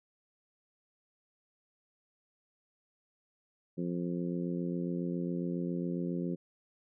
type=harmonic tone; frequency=87.31 Hz; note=F2; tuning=in tune; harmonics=2 / 3 / 4 / 5 / 6; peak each=-34 / -38 / -39 / -45 / -46 dBFS; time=3.77-6.36 s; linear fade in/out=20 ms; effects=none